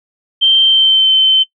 sine tone with pitch glide, 3136 to 3082 Hz, G7 to G7, 0 to -30 cents, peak -6 dBFS, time 0.41-1.44 s, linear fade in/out 20 ms, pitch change -30 cents, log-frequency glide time 0.63-1.12 s, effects noise-tail reverb RT60 0.1 s tail -20 dB re dry

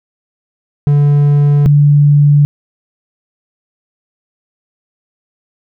triangle / sine tone pair in turn, 144.8 / 145.42 Hz, D3 / D3, -24 / -17 cents, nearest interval unison, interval 7 cents, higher second, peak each -4 dBFS, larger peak neither, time 0.87-1.66 / 1.66-2.45 s, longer neither, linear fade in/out 0 ms, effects none

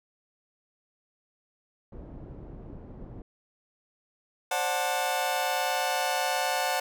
pink low-pass noise, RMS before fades -43 dBFS, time 1.92-3.22 s, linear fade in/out 2 ms, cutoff 460 Hz, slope 12 dB/octave
sawtooth chord, D dominant seventh, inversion third, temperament just, 528.6 / 587.3 / 734.2 / 881 Hz, C5 / D5 / F#5 / A5, +18 / 0 / -14 / +2 cents, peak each -30 / -31 / -25 / -28 dBFS, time 4.51-6.8 s, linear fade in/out 5 ms
effects none

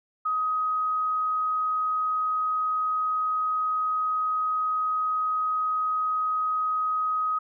sine tone, 1259 Hz, D#6, 20 cents sharp, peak -23 dBFS, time 0.25-7.39 s, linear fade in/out 10 ms, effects none

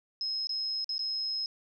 sine tone with dropouts, 5140 Hz, E8, 45 cents flat, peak -30 dBFS, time 0.21-1.46 s, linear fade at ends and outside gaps 1 ms, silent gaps 0.471-0.493 / 0.844-0.892 / 0.981-0.992 s, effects none

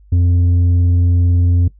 triangle tone with tanh clipping, 87.8 Hz, F2, 10 cents sharp, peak -11 dBFS, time 0.12-1.68 s, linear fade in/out 5 ms, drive 10 dB, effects noise-tail reverb RT60 0.1 s tail -17 dB re dry + added 50 Hz sine -42 dBFS peak until 1.79 s

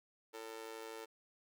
sawtooth tone with amplitude modulation, 447 Hz, A4, 27 cents sharp, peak -38 dBFS, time 0.33-1.06 s, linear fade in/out 20 ms, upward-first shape sine, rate 112 Hz, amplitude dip 95%, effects none

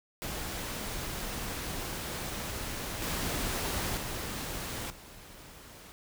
pink noise with level steps, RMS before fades -37 / -33 / -37 / -50 dBFS, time 0.22-5.92 s, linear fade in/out 0 ms, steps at 3.02 / 3.97 / 4.9 s, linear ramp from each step 2 ms, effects none

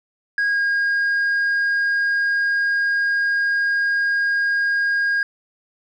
sine tone with pitch glide, 1640 to 1626.8 Hz, G#6 to G#6, -22 to -36 cents, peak -14 dBFS, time 0.38-5.23 s, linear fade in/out 2 ms, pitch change -14 cents, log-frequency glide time 0.49-0.59 s, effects tanh soft clip ceiling -16 dBFS

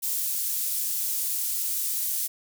pink high-pass noise, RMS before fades -28 dBFS, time 0.02-2.28 s, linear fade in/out 20 ms, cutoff 10000 Hz, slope 12 dB/octave, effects none

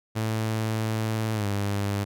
sawtooth tone with pitch glide, 110.2 to 101.05 Hz, A2 to G#2, +3 to -47 cents, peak -21 dBFS, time 0.15-2.05 s, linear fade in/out 20 ms, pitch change -150 cents, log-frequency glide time 1.34-1.46 s, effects none

